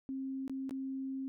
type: tone with dropouts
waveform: sine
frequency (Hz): 266.9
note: C4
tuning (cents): +35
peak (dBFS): -36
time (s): 0.09-1.28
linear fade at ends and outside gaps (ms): 0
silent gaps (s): 0.479-0.496 / 0.694-0.709
effects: none